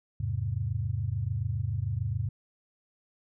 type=chord; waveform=sine; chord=E augmented; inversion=none; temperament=equal; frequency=82.41 / 103.83 / 130.81 Hz; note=E2 / G#2 / B#2; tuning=0 / 0 / 0 cents; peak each=-35 / -30 / -33 dBFS; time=0.2-2.29 s; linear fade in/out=5 ms; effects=none